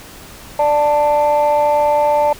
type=tone pair together; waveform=sine; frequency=590 / 884.7 Hz; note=D5 / A5; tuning=+8 / +9 cents; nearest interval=perfect fifth; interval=701 cents; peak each=-12 dBFS; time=0.59-2.33 s; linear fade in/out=5 ms; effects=tanh soft clip ceiling -7 dBFS + pink hiss -37 dBFS RMS until 2.39 s